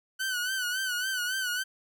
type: tone with vibrato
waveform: sawtooth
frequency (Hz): 1500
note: F#6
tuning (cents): +23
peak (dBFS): -25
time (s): 0.19-1.64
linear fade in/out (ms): 20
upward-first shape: sine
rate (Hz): 3.6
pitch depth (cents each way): 72
effects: none